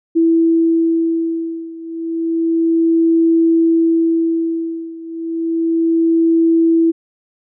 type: beating tone pair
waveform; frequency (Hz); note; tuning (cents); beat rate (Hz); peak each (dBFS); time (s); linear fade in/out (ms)
sine; 329.6 / 329.91; E4 / E4; 0 / +1; 0.31; -14 / -16; 0.15-6.92; 20
effects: none